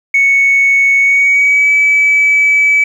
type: tone with pitch glide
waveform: sine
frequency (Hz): 2217 to 2294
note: C#7 to D7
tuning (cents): 0 to -41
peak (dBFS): -5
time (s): 0.14-2.84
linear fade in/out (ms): 5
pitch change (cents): +59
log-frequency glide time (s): 0.99-1.72
effects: tanh soft clip ceiling -3 dBFS + 7-bit